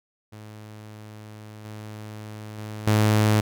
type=tone with level steps; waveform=sawtooth; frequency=107 Hz; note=A2; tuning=48 cents flat; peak=-36 / -32 / -29 / -13 dBFS; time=0.32-3.41 s; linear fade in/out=10 ms; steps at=1.65 / 2.58 / 2.87 s; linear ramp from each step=2 ms; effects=none